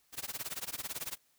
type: noise with tremolo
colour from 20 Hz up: white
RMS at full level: -37 dBFS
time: 0.12-1.18 s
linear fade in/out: 50 ms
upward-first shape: sine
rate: 18 Hz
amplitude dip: 95%
effects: white hiss -71 dBFS RMS until 1.38 s